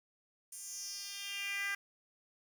10% pulse tone with high-pass filter sweep, 399.4 Hz, G4, 32 cents sharp, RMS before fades -41 dBFS, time 0.52-1.75 s, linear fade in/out 5 ms, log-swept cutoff 8700 to 1700 Hz, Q 3.3, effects 11-bit

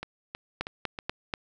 two click trains, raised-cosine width 0.3 ms, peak -19 / -13 dBFS, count 4 / 4, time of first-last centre 0.03-0.988 / 0.61-1.338 s, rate 3.13 / 4.12 Hz, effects none

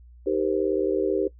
sine chord, C minor seventh, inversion first, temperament just, 314 / 392.4 / 470.9 / 523.3 Hz, Eb4 / G4 / Bb4 / C5, +16 / +2 / +18 / 0 cents, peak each -28 / -24 / -28 / -29 dBFS, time 0.26-1.28 s, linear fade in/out 10 ms, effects noise-tail reverb RT60 0.1 s tail -19 dB re dry + added 60 Hz sine -46 dBFS peak until 1.39 s

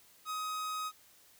45% pulse tone, 1260 Hz, D#6, 21 cents sharp, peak -35 dBFS, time 0.25-0.92 s, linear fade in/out 50 ms, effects white hiss -62 dBFS RMS until 1.39 s

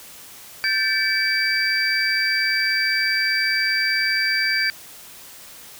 sine tone cluster, 1564 / 1762 / 2292 / 4705 Hz, G6 / A6 / D7 / D8, -4 / +2 / -43 / +2 cents, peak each -24 / -25 / -23 / -23 dBFS, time 0.64-4.7 s, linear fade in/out 0 ms, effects white hiss -42 dBFS RMS until 5.79 s

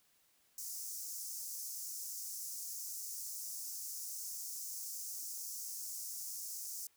pink high-pass noise, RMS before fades -44 dBFS, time 0.58-6.87 s, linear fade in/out 2 ms, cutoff 5400 Hz, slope 48 dB/octave, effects white hiss -72 dBFS RMS until 6.96 s

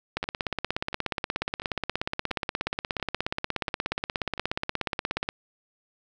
two click trains, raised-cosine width 0.3 ms, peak -11 / -22 dBFS, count 87 / 7, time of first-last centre 0.17-5.289 / 0.24-4.378 s, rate 16.8 / 1.45 Hz, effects none

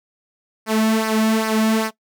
sawtooth tone with flanger, 220 Hz, A3, in tune, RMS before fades -18 dBFS, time 0.66-1.91 s, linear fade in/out 50 ms, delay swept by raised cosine 0.27 to 2.57 ms, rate 2.5 Hz, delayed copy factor -0.65, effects noise-tail reverb RT60 0.1 s tail -19 dB re dry

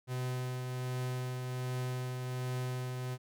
45% pulse tone with tremolo, 126.8 Hz, B2, 46 cents sharp, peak -33 dBFS, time 0.07-3.18 s, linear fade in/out 50 ms, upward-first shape triangle, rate 1.3 Hz, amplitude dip 35%, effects none

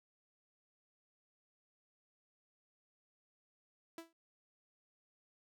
sawtooth tone with exponential decay, 330.8 Hz, E4, 6 cents sharp, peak -39 dBFS, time 3.98-4.13 s, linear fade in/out 2 ms, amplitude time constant 32 ms, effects none

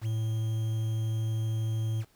triangle tone with quantisation, 110.9 Hz, A2, 14 cents sharp, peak -25 dBFS, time 0.01-2.05 s, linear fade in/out 50 ms, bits 8, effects pink hiss -65 dBFS RMS until 2.15 s

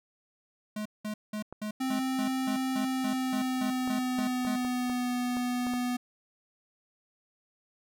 square tone bursts, 212.3 Hz, G#3, 38 cents sharp, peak -33 dBFS, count 14, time 0.76-4.56 s, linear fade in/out 5 ms, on 95 ms, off 190 ms
clicks, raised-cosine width 1 ms, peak -27 dBFS, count 9, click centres 1.526 / 3.876 / 4.19 / 4.45 / 4.649 / 4.898 / 5.369 / 5.668 / 5.737 s
square tone with pitch glide, 261.6 to 246.9 Hz, C4 to B3, 0 to 0 cents, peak -29 dBFS, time 1.8-5.97 s, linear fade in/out 10 ms, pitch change -100 cents, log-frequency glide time 2.82-5.13 s
effects none

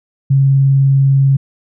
sine tone with vibrato, 136.5 Hz, C#3, 26 cents flat, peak -7 dBFS, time 0.3-1.37 s, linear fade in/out 10 ms, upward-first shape triangle, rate 20 Hz, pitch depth 21 cents each way, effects none

